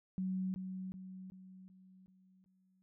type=tone with echo; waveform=sine; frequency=187.2 Hz; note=F#3; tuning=20 cents sharp; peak=-34 dBFS; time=0.18-0.54 s; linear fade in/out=0 ms; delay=380 ms; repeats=6; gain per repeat=-6 dB; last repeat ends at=2.82 s; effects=none